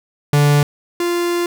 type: tone pair in turn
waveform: 45% pulse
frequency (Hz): 145.6 / 347.5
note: D3 / F4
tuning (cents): -15 / -9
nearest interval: octave + minor third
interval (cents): 1506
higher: second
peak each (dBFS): -10 / -16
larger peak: first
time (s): 0.33-0.63 / 1-1.46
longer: second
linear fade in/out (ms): 2
effects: none